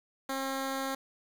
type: tone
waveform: 10% pulse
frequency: 268.6 Hz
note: C4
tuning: 46 cents sharp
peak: -24 dBFS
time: 0.29-0.95 s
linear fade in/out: 5 ms
effects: 9-bit